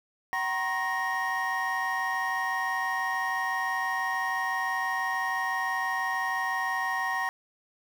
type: tone cluster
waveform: triangle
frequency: 761 / 953 / 1079 / 1866 Hz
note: F#5 / A#5 / C#6 / A#6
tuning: +48 / +38 / -47 / +1 cents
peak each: -31 / -32 / -32 / -28 dBFS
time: 0.33-7.29 s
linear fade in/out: 0 ms
effects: tanh soft clip ceiling -15 dBFS + 8-bit